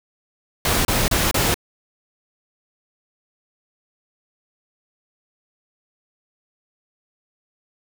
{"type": "noise bursts", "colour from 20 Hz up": "pink", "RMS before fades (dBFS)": -19, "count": 4, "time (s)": [0.65, 1.543], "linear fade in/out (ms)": 2, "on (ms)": 200, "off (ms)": 31, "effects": []}